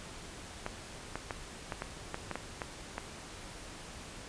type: clicks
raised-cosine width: 0.5 ms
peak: -20 dBFS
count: 10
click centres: 0.664 / 1.156 / 1.308 / 1.722 / 1.821 / 2.144 / 2.313 / 2.356 / 2.618 / 2.981 s
effects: pink hiss -47 dBFS RMS until 4.28 s + resampled to 22050 Hz